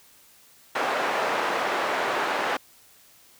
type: band-pass noise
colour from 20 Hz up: white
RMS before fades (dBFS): -26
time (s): 0.75-2.57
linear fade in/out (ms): 5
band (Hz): 420 to 1300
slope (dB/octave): 12
effects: white hiss -55 dBFS RMS until 3.39 s